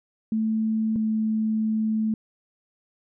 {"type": "tone pair in turn", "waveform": "sine", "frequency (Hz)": [220, 218.5], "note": ["A3", "A3"], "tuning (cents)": [0, -12], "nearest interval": "unison", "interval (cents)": 12, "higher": "first", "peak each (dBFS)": -21, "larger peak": "neither", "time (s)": [[0.32, 0.96], [0.96, 2.14]], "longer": "second", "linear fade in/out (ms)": 2, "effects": []}